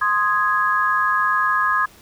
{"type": "chord", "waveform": "sine", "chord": "Ab major", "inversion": "first", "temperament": "equal", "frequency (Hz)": [1046.5, 1244.5, 1661.2], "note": ["C6", "Eb6", "Ab6"], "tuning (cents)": [0, 0, 0], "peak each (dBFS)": [-21, -20, -20], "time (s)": [0.01, 1.86], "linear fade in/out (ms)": 10, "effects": ["pink hiss -48 dBFS RMS until 2.01 s"]}